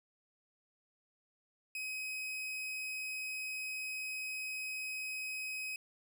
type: tone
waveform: 40% pulse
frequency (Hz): 2531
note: D#7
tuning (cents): +29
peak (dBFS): -37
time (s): 1.75-5.76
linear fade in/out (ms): 2
effects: none